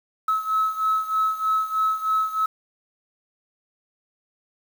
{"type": "beating tone pair", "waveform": "sine", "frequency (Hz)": [1291, 1294.2], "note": ["E6", "E6"], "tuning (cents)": [-37, -32], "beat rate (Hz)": 3.2, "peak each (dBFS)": [-21, -24], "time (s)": [0.28, 2.46], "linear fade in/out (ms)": 5, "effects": ["tanh soft clip ceiling -14 dBFS", "7-bit"]}